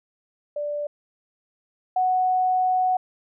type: tone pair in turn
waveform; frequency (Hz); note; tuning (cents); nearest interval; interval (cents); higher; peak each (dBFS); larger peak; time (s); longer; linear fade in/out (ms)
sine; 587.3 / 740; D5 / F#5; 0 / 0; major third; 400; second; -25 / -18; second; 0.56-0.87 / 1.96-2.97; second; 5
effects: none